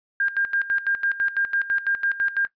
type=tone with tremolo; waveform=sine; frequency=1604 Hz; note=G6; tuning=39 cents sharp; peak=-19 dBFS; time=0.2-2.47 s; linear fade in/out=2 ms; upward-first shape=square; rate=6 Hz; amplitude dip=80%; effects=noise-tail reverb RT60 0.1 s tail -17 dB re dry + resampled to 11025 Hz